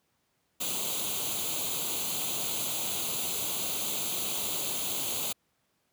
white noise with comb filter, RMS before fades -32 dBFS, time 0.6-5.33 s, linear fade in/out 10 ms, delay 0.28 ms, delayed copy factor +0.8, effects pink hiss -74 dBFS RMS until 5.92 s + high-pass 100 Hz 12 dB/octave

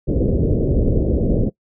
pink low-pass noise, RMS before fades -17 dBFS, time 0.07-1.5 s, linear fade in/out 20 ms, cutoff 540 Hz, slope 48 dB/octave, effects noise-tail reverb RT60 0.1 s tail -23 dB re dry

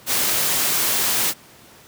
white noise, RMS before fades -20 dBFS, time 0.06-1.34 s, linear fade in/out 50 ms, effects pink hiss -47 dBFS RMS until 1.87 s + high-pass 100 Hz 12 dB/octave

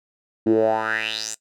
10% pulse tone with band-pass filter sweep, 110 Hz, A2, in tune, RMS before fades -21 dBFS, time 0.46-1.35 s, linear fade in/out 10 ms, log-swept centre 280 to 8000 Hz, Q 5.2, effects noise-tail reverb RT60 0.1 s tail -18 dB re dry

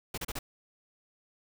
pink noise bursts, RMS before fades -36 dBFS, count 4, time 0.14-0.39 s, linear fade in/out 5 ms, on 37 ms, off 34 ms, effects none

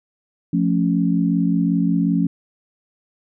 sine chord, F augmented, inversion none, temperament equal, 174.61 / 220 / 277.2 Hz, F3 / A3 / C#4, 0 / 0 / 0 cents, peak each -18 / -22 / -20 dBFS, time 0.53-2.27 s, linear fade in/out 5 ms, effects none

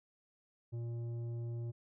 sine tone with tanh clipping, 117.5 Hz, A#2, 14 cents sharp, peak -39 dBFS, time 0.72-1.72 s, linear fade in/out 20 ms, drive 9 dB, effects none

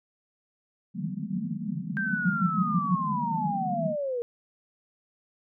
pink band-pass noise, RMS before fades -32 dBFS, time 0.94-3.96 s, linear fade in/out 50 ms, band 150 to 240 Hz, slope 96 dB/octave
sine linear sweep, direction down, 1583 to 465.1 Hz, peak -27 dBFS, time 1.97-4.22 s, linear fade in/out 0 ms
sine tone bursts, 178.4 Hz, F3, 37 cents sharp, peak -20 dBFS, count 5, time 2.25-2.955 s, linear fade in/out 10 ms, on 53 ms, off 110 ms
effects none

